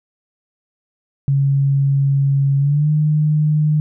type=tone with pitch glide; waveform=sine; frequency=138.59 to 152.01 Hz; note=C#3 to D#3; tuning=0 to -40 cents; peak=-12 dBFS; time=1.28-3.8 s; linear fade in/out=0 ms; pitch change=+160 cents; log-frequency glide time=2.58-2.89 s; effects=none